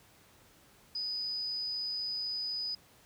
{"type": "tone with amplitude modulation", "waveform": "sine", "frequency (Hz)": 4978, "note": "D#8", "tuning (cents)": 0, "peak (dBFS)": -32, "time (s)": [0.95, 2.75], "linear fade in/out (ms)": 5, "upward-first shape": "sine", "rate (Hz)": 201, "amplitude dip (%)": 25, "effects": ["pink hiss -61 dBFS RMS until 3.05 s", "high-pass 60 Hz 12 dB/octave"]}